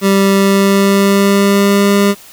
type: tone with pitch glide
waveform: 25% pulse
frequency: 196 to 200.9 Hz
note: G3 to G3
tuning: 0 to +43 cents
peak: -4 dBFS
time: 0.01-2.15 s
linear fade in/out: 50 ms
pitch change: +43 cents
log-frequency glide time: 0.33-1.92 s
effects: white hiss -38 dBFS RMS until 2.32 s